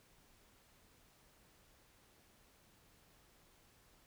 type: silence
effects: pink hiss -68 dBFS RMS until 4.06 s

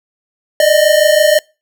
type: tone pair together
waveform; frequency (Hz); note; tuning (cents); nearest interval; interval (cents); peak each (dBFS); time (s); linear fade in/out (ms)
square; 596.2 / 622.3; D5 / D#5; +26 / 0; minor second; 74; -11; 0.6-1.39; 2
effects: noise-tail reverb RT60 0.3 s tail -25 dB re dry

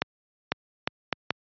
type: accelerating click train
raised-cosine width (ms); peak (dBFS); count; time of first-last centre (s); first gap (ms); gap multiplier
0.3; -7; 5; 0.02-1.306; 500; 0.71
effects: high-pass 100 Hz 12 dB/octave + resampled to 11025 Hz

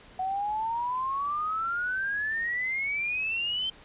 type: exponential sweep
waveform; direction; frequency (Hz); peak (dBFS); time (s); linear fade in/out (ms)
sine; up; 740 to 3123; -27; 0.19-3.7; 5
effects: pink hiss -52 dBFS RMS until 3.84 s + resampled to 8000 Hz

